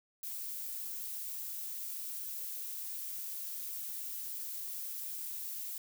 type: noise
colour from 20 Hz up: violet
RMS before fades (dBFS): -41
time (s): 0.23-5.78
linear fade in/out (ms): 2
effects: none